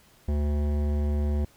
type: tone with hard clipping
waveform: sine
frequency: 73.42 Hz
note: D2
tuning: in tune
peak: -25 dBFS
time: 0.28-1.45 s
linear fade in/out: 5 ms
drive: 15 dB
effects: pink hiss -58 dBFS RMS until 1.56 s